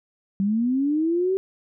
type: linear sweep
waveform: sine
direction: up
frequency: 190.7 to 388.4 Hz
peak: -19 dBFS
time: 0.4-1.37 s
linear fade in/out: 0 ms
effects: none